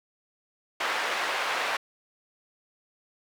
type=band-pass noise; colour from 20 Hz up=white; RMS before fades=-29 dBFS; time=0.8-1.77 s; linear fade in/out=5 ms; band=620 to 2000 Hz; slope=12 dB/octave; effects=none